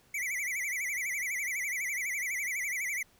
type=tone with vibrato; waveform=square; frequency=2135 Hz; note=C7; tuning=34 cents sharp; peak=-32 dBFS; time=0.14-3.03 s; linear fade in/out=5 ms; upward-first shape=sine; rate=12 Hz; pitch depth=160 cents each way; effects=pink hiss -64 dBFS RMS until 3.19 s